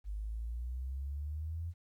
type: exponential sweep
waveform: sine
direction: up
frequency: 49.75 to 86.5 Hz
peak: -36 dBFS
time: 0.04-1.74 s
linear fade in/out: 50 ms
effects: 12-bit